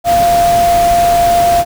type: tone in noise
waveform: sine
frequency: 693 Hz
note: F5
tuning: 14 cents flat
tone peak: -7 dBFS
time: 0.04-1.65 s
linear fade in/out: 50 ms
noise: pink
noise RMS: -20 dBFS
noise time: 0.04-1.65 s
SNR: +10 dB
effects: none

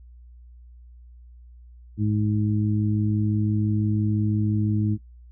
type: harmonic tone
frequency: 105.9 Hz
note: G#2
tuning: 34 cents sharp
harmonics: 1 / 2 / 3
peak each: -22 / -25 / -29 dBFS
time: 1.97-4.98 s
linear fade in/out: 50 ms
effects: noise-tail reverb RT60 0.1 s tail -19 dB re dry + added 60 Hz sine -44 dBFS peak until 5.31 s

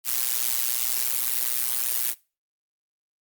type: noise with amplitude modulation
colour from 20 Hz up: blue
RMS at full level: -21 dBFS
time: 0.04-2.15 s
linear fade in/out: 50 ms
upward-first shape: sine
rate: 122 Hz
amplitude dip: 95%
effects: noise-tail reverb RT60 0.3 s tail -21 dB re dry + Opus 48 kbps

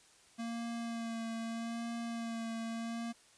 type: tone with vibrato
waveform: square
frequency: 230.1 Hz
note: A#3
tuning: 22 cents flat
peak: -38 dBFS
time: 0.38-3.13 s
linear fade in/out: 20 ms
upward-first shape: sine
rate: 0.8 Hz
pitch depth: 22 cents each way
effects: white hiss -63 dBFS RMS until 3.37 s + resampled to 22050 Hz

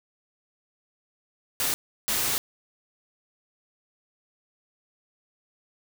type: noise bursts at uneven times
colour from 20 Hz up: white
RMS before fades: -26 dBFS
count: 2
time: 1.6-1.74 / 2.08-2.38 s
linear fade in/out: 0 ms
effects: none

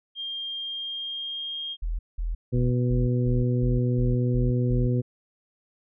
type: tone with pitch glide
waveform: sine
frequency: 3205 to 3229 Hz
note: G7 to G#7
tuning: +38 to -49 cents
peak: -30 dBFS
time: 0.15-1.77 s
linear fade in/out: 50 ms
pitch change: +13 cents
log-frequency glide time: 0.56-1.59 s
type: tone bursts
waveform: sine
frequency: 41.15 Hz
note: E1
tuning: 2 cents flat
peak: -25 dBFS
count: 9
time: 1.82-4.87 s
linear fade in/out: 10 ms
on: 170 ms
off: 190 ms
type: harmonic tone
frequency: 123.47 Hz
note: B2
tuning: in tune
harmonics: 1 / 2 / 3 / 4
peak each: -22 / -28 / -32 / -34 dBFS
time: 2.52-5.02 s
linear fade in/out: 20 ms
effects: none

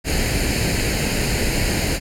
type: noise with comb filter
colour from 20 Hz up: pink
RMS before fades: -20 dBFS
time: 0.04-2 s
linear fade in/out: 50 ms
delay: 0.43 ms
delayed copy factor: +0.7
effects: low-pass 11000 Hz 12 dB/octave

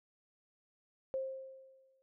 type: tone with exponential decay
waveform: sine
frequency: 530 Hz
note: C5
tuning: 22 cents sharp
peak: -32 dBFS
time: 1.14-2.02 s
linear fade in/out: 0 ms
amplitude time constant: 190 ms
effects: none

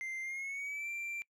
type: tone with pitch glide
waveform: triangle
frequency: 2088 to 2357 Hz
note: C7 to D7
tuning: -4 to +6 cents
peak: -36 dBFS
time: 0.01-1.22 s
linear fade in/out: 0 ms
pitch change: +210 cents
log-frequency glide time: 0.22-0.89 s
effects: noise-tail reverb RT60 0.1 s tail -24 dB re dry

